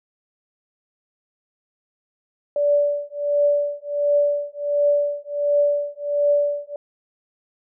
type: tone with tremolo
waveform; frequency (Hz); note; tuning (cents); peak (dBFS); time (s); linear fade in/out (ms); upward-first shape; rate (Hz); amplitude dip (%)
sine; 580; D5; -22; -13; 2.56-6.76; 2; triangle; 1.4; 100
effects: none